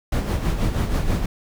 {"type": "noise with tremolo", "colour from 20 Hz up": "brown", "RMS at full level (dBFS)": -19, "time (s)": [0.12, 1.26], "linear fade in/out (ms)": 5, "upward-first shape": "sine", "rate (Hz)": 6.2, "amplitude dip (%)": 55, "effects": []}